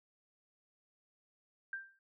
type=tone with exponential decay; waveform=sine; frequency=1578 Hz; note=G6; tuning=11 cents sharp; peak=-35 dBFS; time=1.73-1.99 s; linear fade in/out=2 ms; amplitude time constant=56 ms; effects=none